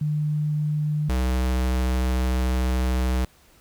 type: tone pair in turn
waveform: sine / square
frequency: 150.6 / 63.32 Hz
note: D3 / B1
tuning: +44 / +44 cents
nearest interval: octave + minor third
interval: 1500 cents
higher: first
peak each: -21 dBFS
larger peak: neither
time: 0.01-1.09 / 1.09-3.25 s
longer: second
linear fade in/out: 5 ms
effects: pink hiss -56 dBFS RMS until 3.6 s